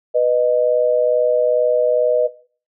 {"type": "tone pair together", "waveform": "sine", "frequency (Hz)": [493.9, 616.2], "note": ["B4", "D#5"], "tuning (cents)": [0, -17], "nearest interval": "major third", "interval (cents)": 383, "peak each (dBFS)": -15, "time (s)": [0.14, 2.28], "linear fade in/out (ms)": 20, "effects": ["noise-tail reverb RT60 0.4 s tail -17 dB re dry"]}